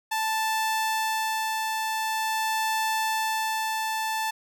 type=tone with tremolo; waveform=sawtooth; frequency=880 Hz; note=A5; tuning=in tune; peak=-20 dBFS; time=0.11-4.31 s; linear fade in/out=10 ms; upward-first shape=sine; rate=0.46 Hz; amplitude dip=25%; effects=none